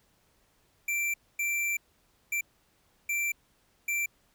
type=tone bursts at uneven times; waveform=square; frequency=2349 Hz; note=D7; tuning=in tune; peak=-28 dBFS; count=5; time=0.88-1.14 / 1.39-1.77 / 2.32-2.41 / 3.09-3.32 / 3.88-4.06 s; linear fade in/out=5 ms; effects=pink hiss -68 dBFS RMS until 4.34 s